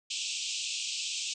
pink band-pass noise, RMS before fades -35 dBFS, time 0.1-1.34 s, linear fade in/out 10 ms, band 2500 to 8100 Hz, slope 96 dB/octave, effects none

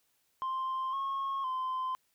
sine tone with pitch steps, 1048 / 1089 / 1033 Hz, C6 / C#6 / C6, +2 / -31 / -22 cents, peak -29 dBFS, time 0.42-1.95 s, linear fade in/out 0 ms, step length 510 ms, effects tanh soft clip ceiling -30 dBFS + white hiss -74 dBFS RMS until 2.14 s

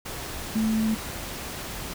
sine tone in noise, 220 Hz, A3, in tune, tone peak -21 dBFS, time 0.55-0.95 s, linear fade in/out 10 ms, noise pink, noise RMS -35 dBFS, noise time 0.05-1.94 s, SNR +11 dB, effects none

